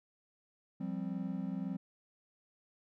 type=chord; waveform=triangle; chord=F suspended second; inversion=none; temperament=just; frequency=174.61 / 196.44 / 261.9 Hz; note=F3 / G3 / C4; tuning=0 / +4 / +2 cents; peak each=-38 / -37 / -39 dBFS; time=0.8-1.77 s; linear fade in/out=10 ms; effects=none